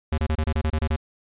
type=tone bursts; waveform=square; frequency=77.78 Hz; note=D#2; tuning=in tune; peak=-21 dBFS; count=10; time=0.12-0.962 s; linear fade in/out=5 ms; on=59 ms; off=28 ms; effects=resampled to 8000 Hz